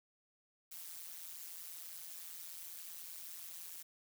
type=noise with amplitude modulation; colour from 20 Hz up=blue; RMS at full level=-45 dBFS; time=0.71-3.83 s; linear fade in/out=10 ms; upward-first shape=sine; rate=170 Hz; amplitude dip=95%; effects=none